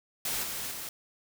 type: noise with level steps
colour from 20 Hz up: white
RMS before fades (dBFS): -32 / -36 / -39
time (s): 0.25-0.89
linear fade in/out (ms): 2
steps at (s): 0.43 / 0.71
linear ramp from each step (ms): 5
effects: none